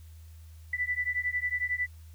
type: beating tone pair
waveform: sine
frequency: 1975.5 / 1986.5 Hz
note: B6 / B6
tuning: 0 / +10 cents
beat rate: 11 Hz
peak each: -31 dBFS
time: 0.73-1.87 s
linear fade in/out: 5 ms
effects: added 80 Hz sine -46 dBFS peak until 2.14 s + white hiss -63 dBFS RMS until 2.14 s